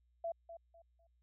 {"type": "tone with echo", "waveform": "sine", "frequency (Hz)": 671, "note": "E5", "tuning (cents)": 31, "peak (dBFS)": -36, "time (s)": [0.24, 0.32], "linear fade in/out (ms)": 5, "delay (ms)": 250, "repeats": 3, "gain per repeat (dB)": -11, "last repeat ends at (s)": 1.07, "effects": ["added 60 Hz sine -70 dBFS peak until 1.22 s"]}